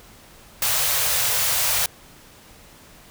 white band-stop noise, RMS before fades -21 dBFS, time 0.62-1.86 s, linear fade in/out 2 ms, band 160 to 450 Hz, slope 96 dB/octave, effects pink hiss -48 dBFS RMS until 3.1 s

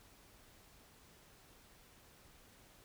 silence, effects pink hiss -63 dBFS RMS until 2.84 s

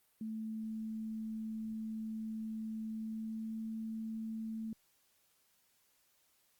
sine tone with pitch glide, 220 to 221.9 Hz, A3 to A3, 0 to +15 cents, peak -38 dBFS, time 0.21-4.73 s, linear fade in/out 2 ms, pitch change +15 cents, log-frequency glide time 2.9-3.62 s, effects white hiss -73 dBFS RMS until 6.59 s + Opus 32 kbps

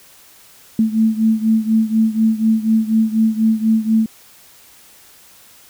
sine beating tone pair, 220 / 224.1 Hz, A3 / A3, 0 / +32 cents, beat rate 4.1 Hz, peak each -14 / -17 dBFS, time 0.79-4.06 s, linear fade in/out 2 ms, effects white hiss -46 dBFS RMS until 5.69 s

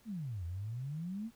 sine exponential two-way sweep, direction down then up, 237.7 to 82.41 to 237.7 Hz, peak -37 dBFS, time 0.05-1.31 s, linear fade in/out 50 ms, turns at 0.45 s, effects pink hiss -66 dBFS RMS until 1.35 s

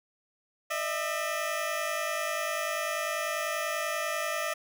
15% pulse tone pair together, 605 / 655.2 Hz, D#5 / E5, -49 / -11 cents, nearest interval minor second, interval 138 cents, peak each -26 dBFS, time 0.7-4.54 s, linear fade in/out 10 ms, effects none

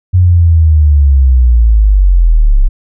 sine linear sweep, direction down, 91.9 to 31.7 Hz, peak -3 dBFS, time 0.13-2.69 s, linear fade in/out 20 ms, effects none

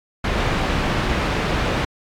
pink low-pass noise, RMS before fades -21 dBFS, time 0.24-1.85 s, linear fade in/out 5 ms, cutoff 2800 Hz, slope 12 dB/octave, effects AAC 64 kbps

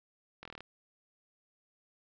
slowing click train, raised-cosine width 0.3 ms, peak -29 dBFS, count 8, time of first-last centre 0.43-0.606 s, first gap 23 ms, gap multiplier 1.03, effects resampled to 16000 Hz

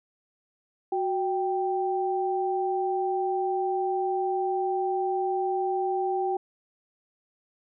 sine tone pair together, 370 / 783.4 Hz, F#4 / G5, 0 / -1 cents, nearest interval octave + minor second, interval 1299 cents, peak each -27 dBFS, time 0.92-6.37 s, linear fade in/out 5 ms, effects none

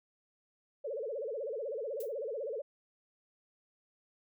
sine tone with vibrato, 500 Hz, B4, 21 cents sharp, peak -35 dBFS, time 0.84-2.62 s, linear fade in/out 10 ms, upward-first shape sine, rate 16 Hz, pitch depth 270 cents each way
violet noise with exponential decay, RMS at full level -43 dBFS, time 2-2.13 s, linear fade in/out 5 ms, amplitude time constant 27 ms
effects none

